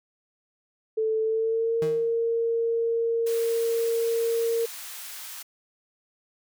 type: tone with pitch glide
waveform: sine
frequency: 440 to 460.8 Hz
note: A4 to A#4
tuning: 0 to -20 cents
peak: -22 dBFS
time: 0.97-4.66 s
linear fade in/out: 10 ms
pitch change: +80 cents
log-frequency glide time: 1.22-1.8 s
type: tone with exponential decay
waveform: 35% pulse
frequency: 160 Hz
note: D#3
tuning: 49 cents sharp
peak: -27 dBFS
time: 1.82-2.17 s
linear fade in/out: 2 ms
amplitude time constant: 74 ms
type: high-pass noise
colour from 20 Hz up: white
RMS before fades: -39 dBFS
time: 3.26-5.43 s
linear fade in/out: 10 ms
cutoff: 950 Hz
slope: 12 dB/octave
effects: none